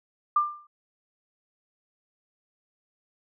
sine tone with exponential decay, 1192 Hz, D6, 25 cents sharp, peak -16 dBFS, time 0.36-0.67 s, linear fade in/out 5 ms, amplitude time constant 66 ms, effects none

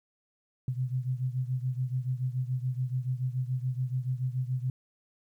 sine beating tone pair, 125.6 / 132.6 Hz, B2 / C3, +30 / +23 cents, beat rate 7 Hz, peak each -30 / -33 dBFS, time 0.68-4.7 s, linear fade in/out 2 ms, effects 11-bit

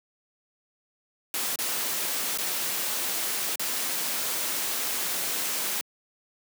white noise with dropouts, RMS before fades -29 dBFS, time 1.34-5.81 s, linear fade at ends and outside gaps 1 ms, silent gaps 1.558-1.588 / 2.375-2.385 / 3.557-3.595 s, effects high-pass 200 Hz 12 dB/octave

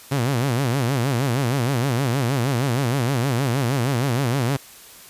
sawtooth tone with vibrato, 128.1 Hz, C3, 36 cents flat, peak -15 dBFS, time 0.11-4.57 s, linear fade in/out 10 ms, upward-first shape sine, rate 6.4 Hz, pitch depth 190 cents each way, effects white hiss -44 dBFS RMS until 5.09 s + resampled to 32000 Hz

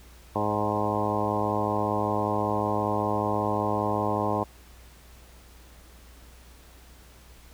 harmonic tone with a mistuned harmonic, 105.2 Hz, G#2, 23 cents sharp, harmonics 1 / 2 / 3 / 4 / 5 / 6 / 7 / 8 / 9 / 10, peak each -33 / -33 / -33 / -33 / -33 / -33 / -33 / -33 / -33 / -33 dBFS, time 0.35-4.44 s, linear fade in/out 10 ms, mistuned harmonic 6, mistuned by -23 cents, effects added 60 Hz sine -50 dBFS peak until 7.53 s + pink hiss -54 dBFS RMS until 7.53 s

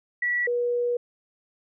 sine tone pair in turn, 1944 / 483.2 Hz, B6 / B4, -28 / -38 cents, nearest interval 2 octaves, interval 2410 cents, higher first, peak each -22 dBFS, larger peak neither, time 0.22-0.47 / 0.47-0.97 s, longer second, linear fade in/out 5 ms, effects none

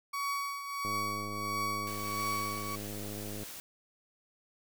35% pulse tone with tremolo, 1127 Hz, C#6, 28 cents sharp, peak -29 dBFS, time 0.13-2.76 s, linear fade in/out 10 ms, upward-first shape triangle, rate 1.5 Hz, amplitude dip 65%
click train, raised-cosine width 2 ms, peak -30 dBFS, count 267, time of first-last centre 0.85-3.433 s, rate 103 Hz
white noise, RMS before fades -45 dBFS, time 1.87-3.6 s, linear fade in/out 0 ms
effects none

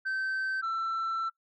sine tone pair in turn, 1546 / 1337.9 Hz, G6 / E6, -24 / +25 cents, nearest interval minor third, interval 251 cents, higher first, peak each -26 dBFS, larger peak neither, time 0.05-0.62 / 0.62-1.3 s, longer second, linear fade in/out 20 ms, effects noise-tail reverb RT60 0.1 s tail -18 dB re dry + tanh soft clip ceiling -28 dBFS

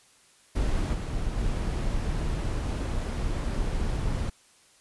brown noise with level steps, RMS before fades -26 / -30 / -28 dBFS, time 0.55-4.3 s, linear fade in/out 10 ms, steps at 0.93 / 1.36 s, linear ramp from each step 20 ms, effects white hiss -59 dBFS RMS until 4.8 s + resampled to 24000 Hz

